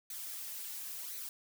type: noise with flanger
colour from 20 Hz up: blue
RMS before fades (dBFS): -43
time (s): 0.1-1.29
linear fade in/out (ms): 2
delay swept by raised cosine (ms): 0.48 to 5.18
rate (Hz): 0.95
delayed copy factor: +0.55
effects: none